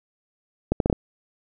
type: accelerating click train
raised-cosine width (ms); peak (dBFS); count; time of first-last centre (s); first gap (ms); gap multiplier
2; -6; 5; 0.72-0.928; 82; 0.7
effects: none